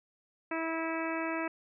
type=harmonic tone; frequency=325.6 Hz; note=E4; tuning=21 cents flat; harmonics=1 / 2 / 3 / 4 / 5 / 6 / 7 / 8; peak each=-35 / -38 / -40 / -41 / -42 / -43 / -43 / -44 dBFS; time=0.51-1.48 s; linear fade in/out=5 ms; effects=none